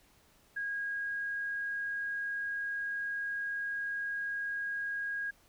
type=tone; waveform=sine; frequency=1637 Hz; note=G#6; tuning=25 cents flat; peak=-33 dBFS; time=0.56-5.31 s; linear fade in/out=10 ms; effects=pink hiss -65 dBFS RMS until 5.48 s